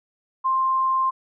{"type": "tone", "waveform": "sine", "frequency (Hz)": 1052, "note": "C6", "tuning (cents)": 9, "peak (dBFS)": -18, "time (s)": [0.44, 1.11], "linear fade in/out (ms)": 20, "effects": []}